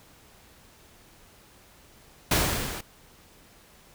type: noise with level ramp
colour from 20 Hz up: pink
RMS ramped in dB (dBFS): -21 to -37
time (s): 2.31-2.81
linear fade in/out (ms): 5
effects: pink hiss -55 dBFS RMS until 3.94 s